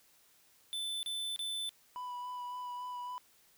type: tone bursts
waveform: square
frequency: 3520 Hz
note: A7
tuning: in tune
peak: -36 dBFS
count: 3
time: 0.73-1.692 s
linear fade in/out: 0 ms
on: 300 ms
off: 31 ms
type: tone with vibrato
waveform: triangle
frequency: 987.8 Hz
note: B5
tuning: in tune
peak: -37 dBFS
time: 1.96-3.18 s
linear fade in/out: 0 ms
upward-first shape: sine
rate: 3.6 Hz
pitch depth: 14 cents each way
effects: white hiss -66 dBFS RMS until 3.57 s